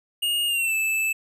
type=tone with pitch glide; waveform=square; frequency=2850 to 2629 Hz; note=F7 to E7; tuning=+34 to -5 cents; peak=-22 dBFS; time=0.22-1.13 s; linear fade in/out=10 ms; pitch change=-139 cents; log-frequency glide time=0.47-0.74 s; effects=none